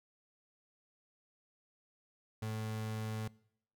35% pulse tone, 109.3 Hz, A2, 11 cents flat, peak -35 dBFS, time 2.42-3.28 s, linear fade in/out 5 ms, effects noise-tail reverb RT60 0.7 s tail -23 dB re dry

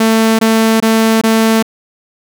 sawtooth tone bursts, 223 Hz, A3, 23 cents sharp, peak -4 dBFS, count 4, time 0-1.626 s, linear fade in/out 5 ms, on 390 ms, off 22 ms, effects none

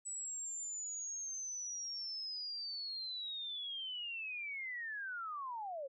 sine linear sweep, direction down, 7920 to 518 Hz, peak -40 dBFS, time 0.05-5.88 s, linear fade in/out 20 ms, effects none

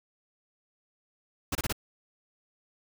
pink noise bursts, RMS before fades -30 dBFS, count 4, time 1.52-1.726 s, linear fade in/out 5 ms, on 32 ms, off 26 ms, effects none

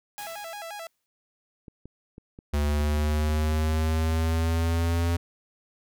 white noise with exponential decay, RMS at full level -41 dBFS, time 0.18-1.06 s, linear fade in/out 0 ms, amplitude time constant 190 ms
sawtooth tone with vibrato, 740 Hz, F#5, in tune, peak -32 dBFS, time 0.18-0.87 s, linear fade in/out 2 ms, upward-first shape square, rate 5.7 Hz, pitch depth 190 cents each way
clicks, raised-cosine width 3 ms, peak -30 dBFS, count 10, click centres 1.682 / 1.856 / 2.181 / 2.389 / 2.808 / 2.971 / 3.292 / 3.522 / 3.726 / 4.116 s
square linear sweep, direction up, 72.9 to 85.4 Hz, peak -23 dBFS, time 2.53-5.17 s, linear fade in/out 10 ms
effects none

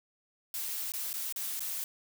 blue noise with dropouts, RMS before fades -36 dBFS, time 0.54-1.84 s, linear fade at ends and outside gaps 1 ms, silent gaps 0.92-0.937 / 1.13-1.139 / 1.325-1.361 / 1.595-1.605 s, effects none

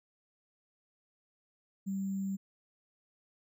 sine tone with sample-and-hold, 194.3 Hz, G3, 15 cents flat, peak -32 dBFS, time 1.86-2.37 s, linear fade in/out 20 ms, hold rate 7350 Hz, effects none

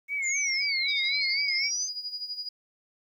sine tone with vibrato, 2198 Hz, C#7, 15 cents flat, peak -27 dBFS, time 0.08-1.71 s, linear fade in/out 50 ms, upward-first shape sine, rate 3.9 Hz, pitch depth 75 cents each way
sine exponential two-way sweep, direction down then up, 7300 to 3617 to 6350 Hz, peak -28 dBFS, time 0.22-1.9 s, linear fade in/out 50 ms, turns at 0.96 s
sine tone with tremolo, 4900 Hz, D#8, 27 cents flat, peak -30 dBFS, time 0.88-2.49 s, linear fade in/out 5 ms, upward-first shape sine, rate 12 Hz, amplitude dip 70%
effects 10-bit

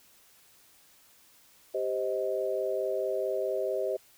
sine chord, C minor, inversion second, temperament just, 392.4 / 523.3 / 627.9 Hz, G4 / C5 / Eb5, +2 / 0 / +16 cents, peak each -32 dBFS, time 1.74-3.97 s, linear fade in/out 10 ms, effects white hiss -60 dBFS RMS until 4.17 s

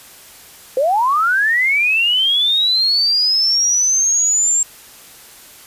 sine linear sweep, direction up, 493.9 to 7459 Hz, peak -12 dBFS, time 0.77-4.63 s, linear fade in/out 2 ms, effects white hiss -41 dBFS RMS until 5.66 s + resampled to 32000 Hz

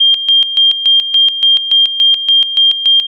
sine tone with tremolo, 3199 Hz, G7, 34 cents sharp, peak -5 dBFS, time 0-3.07 s, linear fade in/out 10 ms, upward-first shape square, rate 3.5 Hz, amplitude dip 70%, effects none

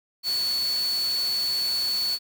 sine tone in noise, 4435 Hz, C#8, in tune, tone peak -23 dBFS, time 0.23-2.19 s, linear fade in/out 50 ms, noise white, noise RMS -36 dBFS, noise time 0.23-2.19 s, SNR +10 dB, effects none

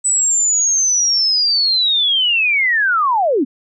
sine linear sweep, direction down, 8010 to 229.2 Hz, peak -12 dBFS, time 0.04-3.45 s, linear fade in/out 20 ms, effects none

